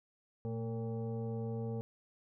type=tone with frequency modulation; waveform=sine; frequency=116.54 Hz; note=A#2; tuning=in tune; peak=-35 dBFS; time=0.45-1.81 s; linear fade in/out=0 ms; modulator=341 Hz; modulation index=1.1; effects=none